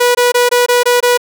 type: tone bursts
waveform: sawtooth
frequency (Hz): 488.2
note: B4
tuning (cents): -20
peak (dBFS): -4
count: 7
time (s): 0-1.176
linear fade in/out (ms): 10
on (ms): 150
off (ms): 21
effects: none